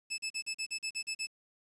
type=tone bursts; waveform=20% pulse; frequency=2616 Hz; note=E7; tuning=14 cents flat; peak=-29 dBFS; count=10; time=0.1-1.271 s; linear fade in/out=20 ms; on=82 ms; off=39 ms; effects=resampled to 24000 Hz + 10-bit